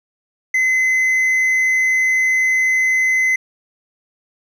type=tone with hard clipping; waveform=sine; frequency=2043 Hz; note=C7; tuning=42 cents flat; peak=-14 dBFS; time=0.54-3.36 s; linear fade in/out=5 ms; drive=3 dB; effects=none